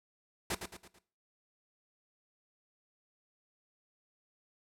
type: noise with echo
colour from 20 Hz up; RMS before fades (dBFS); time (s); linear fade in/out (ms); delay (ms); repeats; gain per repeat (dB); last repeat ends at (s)
pink; -34; 0.5-0.55; 5; 110; 4; -7; 0.99
effects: noise-tail reverb RT60 0.4 s tail -17 dB re dry + low-pass 12000 Hz 12 dB/octave